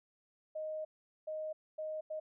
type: tone bursts at uneven times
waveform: sine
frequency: 622.3 Hz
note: D#5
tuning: in tune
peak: -37 dBFS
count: 4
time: 0.55-0.85 / 1.27-1.53 / 1.78-2.01 / 2.1-2.2 s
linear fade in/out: 10 ms
effects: none